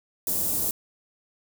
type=band-stop noise; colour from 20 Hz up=white; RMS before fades=-26 dBFS; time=0.27-0.71 s; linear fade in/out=2 ms; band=520 to 8900 Hz; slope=12 dB/octave; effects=none